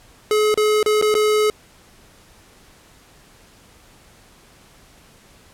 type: tone with dropouts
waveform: square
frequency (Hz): 425.8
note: G#4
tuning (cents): +43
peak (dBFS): -15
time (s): 0.31-1.5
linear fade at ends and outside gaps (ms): 1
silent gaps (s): 0.542-0.575 / 0.829-0.861 / 1.014-1.024 / 1.142-1.151
effects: pink hiss -50 dBFS RMS until 5.53 s + low-pass 12000 Hz 12 dB/octave